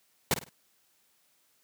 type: noise with echo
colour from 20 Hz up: pink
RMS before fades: -24 dBFS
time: 0.31-0.34 s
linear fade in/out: 2 ms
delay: 51 ms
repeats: 3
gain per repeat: -10 dB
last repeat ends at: 0.493 s
effects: white hiss -69 dBFS RMS until 1.63 s + high-pass 100 Hz 12 dB/octave